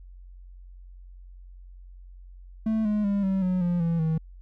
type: tone with pitch steps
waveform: triangle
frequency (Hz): 220 / 210.2 / 200.8 / 191.85 / 183.3 / 175.12 / 167.31 / 159.84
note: A3 / G#3 / G3 / G3 / F#3 / F3 / E3 / D#3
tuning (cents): 0 / +21 / +42 / -37 / -16 / +5 / +26 / +47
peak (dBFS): -20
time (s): 2.66-4.18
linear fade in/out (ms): 5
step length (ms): 190
effects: added 45 Hz sine -43 dBFS peak until 4.41 s